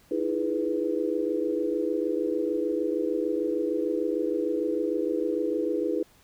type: chord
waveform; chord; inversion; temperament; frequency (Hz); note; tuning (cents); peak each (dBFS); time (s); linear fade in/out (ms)
sine; E major seventh; third; equal with one note detuned; 311.1 / 337.7 / 415.3 / 493.9; D#4 / E4 / G#4 / B4; 0 / +42 / 0 / 0; -30; 0.11-6.03; 5
effects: pink hiss -59 dBFS RMS until 6.23 s